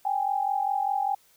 sine tone pair together, 784 / 829 Hz, G5 / G#5, 0 / -3 cents, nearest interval minor second, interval 97 cents, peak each -26 / -27 dBFS, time 0.05-1.15 s, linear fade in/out 5 ms, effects white hiss -61 dBFS RMS until 1.36 s

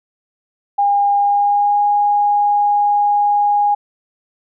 sine tone with pitch glide, 810 to 822.3 Hz, G#5 to G#5, -43 to -17 cents, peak -11 dBFS, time 0.78-3.75 s, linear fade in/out 10 ms, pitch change +26 cents, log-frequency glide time 1.18-1.82 s, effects none

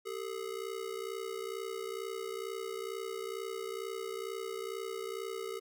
square ring-modulated tone, 420 Hz, G#4, 19 cents sharp, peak -35 dBFS, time 0.05-5.6 s, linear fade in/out 20 ms, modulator 31.1 Hz, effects none

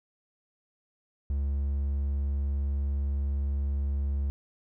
triangle tone, 69.9 Hz, C#2, 15 cents sharp, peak -24 dBFS, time 1.3-4.3 s, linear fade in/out 0 ms, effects none

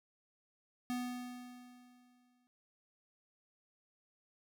square tone with exponential decay, 247.2 Hz, B3, 2 cents sharp, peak -35 dBFS, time 0.9-2.47 s, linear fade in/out 0 ms, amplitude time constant 340 ms, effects none

